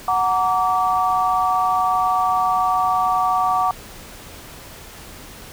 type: chord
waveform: sine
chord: Gb augmented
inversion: none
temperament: just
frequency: 740 / 925 / 1156.2 Hz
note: Gb5 / Bb5 / D6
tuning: 0 / -14 / -27 cents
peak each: -19 / -24 / -19 dBFS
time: 0.08-3.71 s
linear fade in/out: 2 ms
effects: pink hiss -39 dBFS RMS until 5.52 s